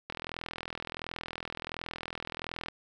click train, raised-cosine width 0.3 ms, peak -20 dBFS, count 108, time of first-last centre 0.1-2.685 s, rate 41.4 Hz, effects none

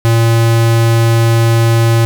square tone, 115 Hz, A#2, 23 cents flat, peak -8 dBFS, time 0.05-2.05 s, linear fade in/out 0 ms, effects 8-bit

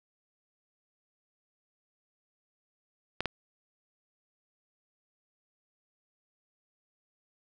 clicks, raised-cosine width 0.3 ms, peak -14 dBFS, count 2, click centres 3.206 / 3.257 s, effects none

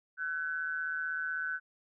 sine tone with amplitude modulation, 1511 Hz, F#6, 36 cents sharp, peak -29 dBFS, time 0.17-1.6 s, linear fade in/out 50 ms, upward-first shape sine, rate 156 Hz, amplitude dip 70%, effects none

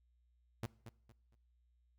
sawtooth tone with echo, 114.6 Hz, A#2, 29 cents flat, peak -34 dBFS, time 0.63-0.66 s, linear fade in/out 0 ms, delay 230 ms, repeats 3, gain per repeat -11 dB, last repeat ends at 1.35 s, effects noise-tail reverb RT60 0.6 s tail -21 dB re dry + added 60 Hz sine -70 dBFS peak until 1.98 s

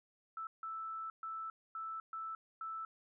sine tone bursts at uneven times, 1318.5 Hz, E6, in tune, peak -40 dBFS, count 6, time 0.37-0.47 / 0.63-1.1 / 1.23-1.5 / 1.75-2 / 2.13-2.35 / 2.61-2.85 s, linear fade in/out 2 ms, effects none

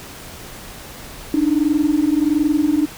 sine tone pair together, 289.7 / 311.1 Hz, D4 / D#4, -24 / 0 cents, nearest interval minor second, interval 124 cents, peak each -16 dBFS, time 1.34-2.86 s, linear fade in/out 2 ms, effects tanh soft clip ceiling -7 dBFS + pink hiss -36 dBFS RMS until 2.97 s

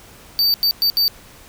square tone bursts at uneven times, 4611 Hz, D8, 33 cents flat, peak -14 dBFS, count 4, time 0.39-0.54 / 0.63-0.71 / 0.82-0.9 / 0.97-1.08 s, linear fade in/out 0 ms, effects pink hiss -44 dBFS RMS until 1.48 s

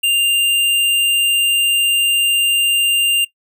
sine tone with hard clipping, 2794 Hz, F7, in tune, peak -13 dBFS, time 0.03-3.25 s, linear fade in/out 10 ms, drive 14 dB, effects noise-tail reverb RT60 0.1 s tail -19 dB re dry

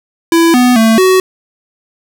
square tone with pitch steps, 333 / 248.2 / 223.7 / 374.1 Hz, E4 / B3 / A3 / F#4, +18 / +9 / +29 / +19 cents, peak -6 dBFS, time 0.32-1.2 s, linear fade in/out 2 ms, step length 220 ms, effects none

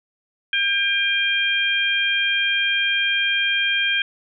harmonic tone, 800 Hz, G5, 35 cents sharp, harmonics 2 / 3 / 4, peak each -22 / -22 / -22 dBFS, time 0.53-4.02 s, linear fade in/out 2 ms, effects none

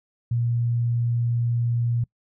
sine tone, 118.6 Hz, A#2, 30 cents sharp, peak -20 dBFS, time 0.31-2.04 s, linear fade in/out 5 ms, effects noise-tail reverb RT60 0.1 s tail -25 dB re dry

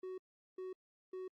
triangle tone bursts, 372.3 Hz, F#4, 11 cents sharp, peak -40 dBFS, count 3, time 0.03-1.28 s, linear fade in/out 5 ms, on 150 ms, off 400 ms, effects AAC 64 kbps

